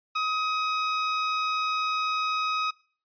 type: tone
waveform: sawtooth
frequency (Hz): 1264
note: D#6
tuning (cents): +27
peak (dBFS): -21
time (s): 0.15-2.71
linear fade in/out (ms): 10
effects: noise-tail reverb RT60 0.5 s tail -24 dB re dry + resampled to 11025 Hz